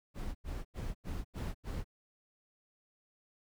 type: noise bursts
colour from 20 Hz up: brown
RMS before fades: -38 dBFS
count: 6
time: 0.14-1.845 s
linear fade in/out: 50 ms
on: 210 ms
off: 89 ms
effects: none